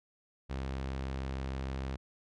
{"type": "tone", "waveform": "sawtooth", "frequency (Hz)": 66.5, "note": "C2", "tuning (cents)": 29, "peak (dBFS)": -31, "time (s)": [0.49, 1.97], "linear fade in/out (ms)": 20, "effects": ["low-pass 5000 Hz 12 dB/octave"]}